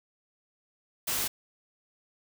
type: noise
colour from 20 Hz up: white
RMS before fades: -30 dBFS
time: 1.07-1.28 s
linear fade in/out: 10 ms
effects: none